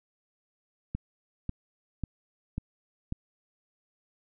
click train, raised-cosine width 5 ms, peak -19 dBFS, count 5, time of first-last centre 0.95-3.124 s, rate 1.84 Hz, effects none

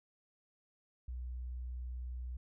sine tone, 61.8 Hz, B1, 2 cents sharp, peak -39 dBFS, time 1.08-2.37 s, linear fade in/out 5 ms, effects none

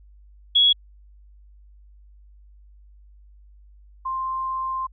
sine tone pair in turn, 3346 / 1049.4 Hz, G#7 / C6, +12 / +5 cents, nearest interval octave + minor sixth, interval 2007 cents, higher first, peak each -13 / -24 dBFS, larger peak first, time 0.55-0.73 / 4.05-4.87 s, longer second, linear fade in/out 10 ms, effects added 50 Hz sine -47 dBFS peak until 4.92 s

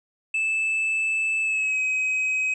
triangle tone with pitch glide, 2627 to 2533 Hz, E7 to D#7, -7 to +30 cents, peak -20 dBFS, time 0.34-2.54 s, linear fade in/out 5 ms, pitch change -63 cents, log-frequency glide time 1.41-1.8 s, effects resampled to 22050 Hz

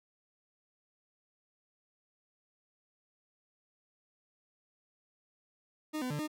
40% pulse tone with pitch steps, 307.7 / 252.7 / 148 / 305.5 Hz, D#4 / B3 / D3 / D#4, -19 / +40 / +14 / -32 cents, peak -33 dBFS, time 5.93-6.278 s, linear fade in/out 20 ms, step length 87 ms, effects none

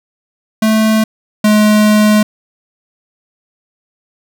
square tone pair in turn, 218.6 / 212 Hz, A3 / G#3, -11 / +36 cents, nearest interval minor second, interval 53 cents, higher first, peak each -9 / -7 dBFS, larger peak second, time 0.62-1.04 / 1.44-2.23 s, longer second, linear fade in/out 5 ms, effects none

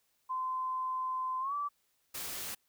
sine tone with pitch glide, 1031 to 1157.3 Hz, C6 to D6, -26 to -26 cents, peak -32 dBFS, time 0.29-1.69 s, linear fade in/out 20 ms, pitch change +200 cents, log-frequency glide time 1.4-1.54 s
white noise, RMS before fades -40 dBFS, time 2.14-2.55 s, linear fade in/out 10 ms
effects white hiss -75 dBFS RMS until 2.68 s

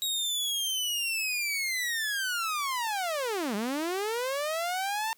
sawtooth linear two-way sweep, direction down then up, 3817 to 196 to 907 Hz, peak -25 dBFS, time 0.02-5.13 s, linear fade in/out 0 ms, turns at 3.55 s, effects white hiss -63 dBFS RMS until 5.17 s

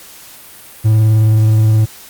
triangle tone with vibrato, 109.1 Hz, A2, 14 cents flat, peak -5 dBFS, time 0.84-1.86 s, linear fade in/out 20 ms, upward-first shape sine, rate 19 Hz, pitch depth 20 cents each way, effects white hiss -37 dBFS RMS until 2.09 s + Opus 48 kbps

